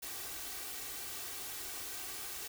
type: noise with comb filter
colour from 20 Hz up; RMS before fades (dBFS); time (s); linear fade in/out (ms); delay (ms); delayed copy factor
white; -43; 0.02-2.48; 10; 2.6; +0.6
effects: none